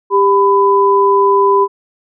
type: tone pair together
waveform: sine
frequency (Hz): 396.5 / 1000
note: G4 / B5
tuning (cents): +20 / +21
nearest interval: octave + major third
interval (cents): 1601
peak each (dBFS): -10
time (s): 0.1-1.68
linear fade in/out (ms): 50
effects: none